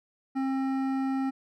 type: tone with hard clipping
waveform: sine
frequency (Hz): 267.2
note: C4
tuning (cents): +36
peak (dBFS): -28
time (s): 0.35-1.31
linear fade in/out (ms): 20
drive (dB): 12
effects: none

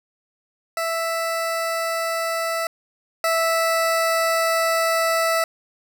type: tone pair in turn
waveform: 20% pulse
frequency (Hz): 660 / 657.6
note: E5 / E5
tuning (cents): +2 / -4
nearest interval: unison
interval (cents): 6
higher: first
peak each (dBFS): -17 / -13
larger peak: second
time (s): 0.77-2.67 / 3.24-5.44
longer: second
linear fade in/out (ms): 2
effects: none

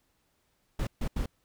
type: noise bursts at uneven times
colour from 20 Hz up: brown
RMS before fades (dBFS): -30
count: 3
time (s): 0.79-0.87 / 1.01-1.08 / 1.16-1.26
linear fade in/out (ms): 5
effects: pink hiss -73 dBFS RMS until 1.44 s

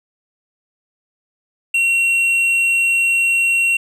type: tone with tanh clipping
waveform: sine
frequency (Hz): 2735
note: F7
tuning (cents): -37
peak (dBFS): -14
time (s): 1.74-3.77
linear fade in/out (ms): 5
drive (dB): 6
effects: none

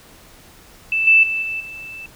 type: tone with level steps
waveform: sine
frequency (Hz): 2644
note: E7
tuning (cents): +5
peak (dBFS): -16 / -8 / -19 / -22 / -31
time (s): 0.92-2.06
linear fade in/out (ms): 2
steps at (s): 1.07 / 1.23 / 1.42 / 1.6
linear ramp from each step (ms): 5
effects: pink hiss -46 dBFS RMS until 2.15 s

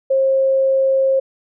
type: tone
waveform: sine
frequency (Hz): 535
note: C5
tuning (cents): +38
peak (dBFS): -12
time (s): 0.1-1.2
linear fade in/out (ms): 10
effects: none

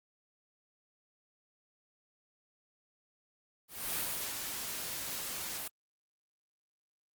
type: noise with ADSR envelope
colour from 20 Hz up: white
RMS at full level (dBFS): -34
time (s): 3.68-5.68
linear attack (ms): 260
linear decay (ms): 380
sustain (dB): -5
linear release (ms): 6
effects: Opus 32 kbps

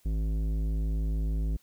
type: tone with tanh clipping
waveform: sine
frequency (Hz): 53.3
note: G#1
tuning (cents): +46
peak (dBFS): -28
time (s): 0.05-1.57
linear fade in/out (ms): 10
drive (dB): 13
effects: white hiss -65 dBFS RMS until 1.62 s

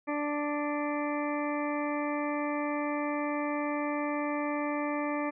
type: harmonic tone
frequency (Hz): 293.7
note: D4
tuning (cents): 0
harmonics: 1 / 2 / 3 / 4 / 6 / 7 / 8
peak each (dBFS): -32 / -35 / -38 / -38 / -43 / -43 / -43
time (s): 0.07-5.31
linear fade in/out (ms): 20
effects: none

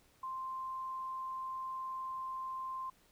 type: tone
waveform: sine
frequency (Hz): 1046.5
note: C6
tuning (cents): 0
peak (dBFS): -38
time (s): 0.23-2.9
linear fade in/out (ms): 5
effects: pink hiss -68 dBFS RMS until 3.11 s

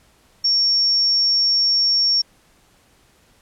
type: tone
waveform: sine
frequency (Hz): 5500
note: F8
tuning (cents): -27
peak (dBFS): -14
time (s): 0.44-2.22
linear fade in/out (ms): 10
effects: pink hiss -56 dBFS RMS until 3.41 s + low-pass 12000 Hz 12 dB/octave

